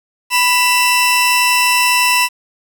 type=tone pair together; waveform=sawtooth; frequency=987.9 / 2682 Hz; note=B5 / E7; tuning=0 / +29 cents; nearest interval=octave + perfect fourth; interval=1729 cents; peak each=-10 dBFS; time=0.3-2.29 s; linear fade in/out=50 ms; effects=7-bit